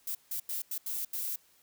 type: noise bursts at uneven times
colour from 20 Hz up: violet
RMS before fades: -35 dBFS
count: 6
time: 0.07-0.15 / 0.31-0.4 / 0.49-0.62 / 0.71-0.78 / 0.86-1.05 / 1.13-1.36 s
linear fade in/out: 5 ms
effects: white hiss -65 dBFS RMS until 1.62 s